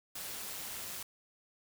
white noise with amplitude modulation, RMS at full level -40 dBFS, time 0.15-1.03 s, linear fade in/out 5 ms, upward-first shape sine, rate 198 Hz, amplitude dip 50%, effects none

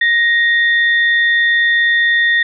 sine tone pair together, 1872 / 3565 Hz, A#6 / A7, +7 / +22 cents, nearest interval major seventh, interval 1115 cents, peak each -10 / -21 dBFS, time 0.01-2.43 s, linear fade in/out 5 ms, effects none

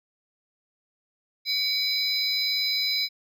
triangle tone cluster, 2261 / 3996 / 5000 Hz, C#7 / B7 / D#8, +34 / +20 / +8 cents, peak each -29 / -25 / -26 dBFS, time 1.45-3.09 s, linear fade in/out 50 ms, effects none

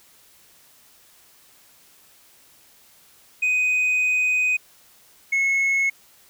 sine tone pair in turn, 2500 / 2184 Hz, D#7 / C#7, +8 / -26 cents, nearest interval major second, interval 234 cents, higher first, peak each -15 / -15 dBFS, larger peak neither, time 3.42-4.57 / 5.32-5.9 s, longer first, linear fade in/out 10 ms, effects tanh soft clip ceiling -17 dBFS + white hiss -54 dBFS RMS until 6.29 s

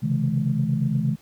sine tone cluster, 131.7 / 140.2 / 162.6 / 212.9 Hz, C3 / C#3 / E3 / G#3, +12 / +20 / -23 / +43 cents, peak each -25 dBFS, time 0.02-1.16 s, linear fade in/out 20 ms, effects tanh soft clip ceiling -10 dBFS + pink hiss -56 dBFS RMS until 1.21 s

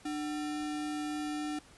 sine tone with sample-and-hold, 299.4 Hz, D4, 33 cents sharp, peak -33 dBFS, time 0.05-1.59 s, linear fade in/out 5 ms, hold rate 1050 Hz, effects pink hiss -58 dBFS RMS until 1.77 s + resampled to 24000 Hz

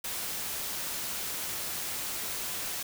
white noise, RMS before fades -35 dBFS, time 0.04-2.83 s, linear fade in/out 5 ms, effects none

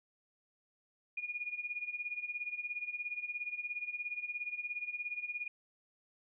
sine tone with tremolo, 2441 Hz, D#7, 34 cents flat, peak -34 dBFS, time 1.17-5.48 s, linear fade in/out 5 ms, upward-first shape sine, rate 17 Hz, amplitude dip 80%, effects none

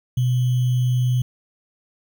sine tone with sample-and-hold, 125 Hz, B2, 21 cents sharp, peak -16 dBFS, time 0.17-1.22 s, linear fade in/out 5 ms, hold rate 3150 Hz, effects none

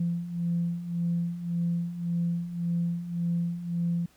sine beating tone pair, 170 / 171.8 Hz, F3 / F3, -46 / -28 cents, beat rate 1.8 Hz, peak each -32 / -27 dBFS, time 0-4.06 s, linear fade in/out 5 ms, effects tanh soft clip ceiling -19 dBFS + pink hiss -62 dBFS RMS until 4.16 s

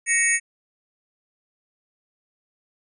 sine tone cluster, 1877 / 2232 / 2616 / 6660 / 9110 Hz, A#6 / C#7 / E7 / G#8 / C#9, +11 / +11 / -14 / +4 / +46 cents, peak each -22 / -23 / -31 / -24 / -24 dBFS, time 0.06-0.4 s, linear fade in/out 50 ms, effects none

